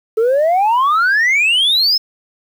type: exponential sweep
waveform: sine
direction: up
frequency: 430 to 5300 Hz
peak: -8 dBFS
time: 0.17-1.98 s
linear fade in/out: 10 ms
effects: tanh soft clip ceiling -9 dBFS + 7-bit